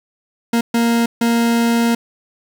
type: tone bursts at uneven times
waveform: 40% pulse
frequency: 233.1 Hz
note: A#3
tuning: in tune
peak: -12 dBFS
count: 3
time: 0.53-0.61 / 0.74-1.06 / 1.21-1.95 s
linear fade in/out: 5 ms
effects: 8-bit